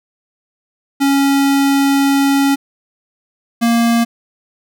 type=tone pair in turn; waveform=square; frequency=277.2 / 233.1 Hz; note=C#4 / A#3; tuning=0 / 0 cents; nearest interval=minor third; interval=300 cents; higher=first; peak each=-11 dBFS; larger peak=neither; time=1-2.56 / 3.61-4.05 s; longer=first; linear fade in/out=20 ms; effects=none